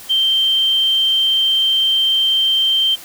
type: tone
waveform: sine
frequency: 3136 Hz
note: G7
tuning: in tune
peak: -12 dBFS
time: 0.09-2.96 s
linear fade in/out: 20 ms
effects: white hiss -37 dBFS RMS until 3.04 s